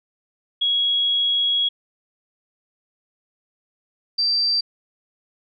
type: tone pair in turn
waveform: sine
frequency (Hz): 3322 / 4687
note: G#7 / D8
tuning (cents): 0 / -4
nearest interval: tritone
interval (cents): 596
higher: second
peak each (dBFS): -17 / -17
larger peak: neither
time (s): 0.61-1.69 / 4.18-4.61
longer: first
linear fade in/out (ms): 10
effects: none